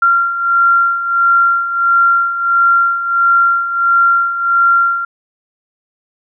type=beating tone pair; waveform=sine; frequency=1378 / 1379.5 Hz; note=F6 / F6; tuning=-24 / -22 cents; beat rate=1.5 Hz; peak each=-16 / -10 dBFS; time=0.02-5.05 s; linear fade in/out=5 ms; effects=none